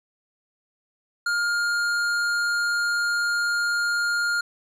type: tone with hard clipping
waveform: triangle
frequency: 1412 Hz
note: F6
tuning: 19 cents sharp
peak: -23 dBFS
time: 1.26-4.41 s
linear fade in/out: 5 ms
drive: 15 dB
effects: none